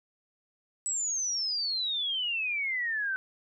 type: exponential sweep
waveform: sine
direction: down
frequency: 7960 to 1514 Hz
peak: -28 dBFS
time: 0.86-3.16 s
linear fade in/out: 0 ms
effects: none